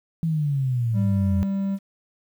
sine exponential sweep, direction down, 166.9 to 85.1 Hz, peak -20 dBFS, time 0.23-1.43 s, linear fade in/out 0 ms
triangle tone, 196 Hz, G3, in tune, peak -20 dBFS, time 0.93-1.79 s, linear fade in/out 50 ms
effects 9-bit

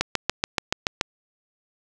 click train, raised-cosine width 0.2 ms, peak -3 dBFS, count 8, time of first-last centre 0.01-1.011 s, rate 6.99 Hz, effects none

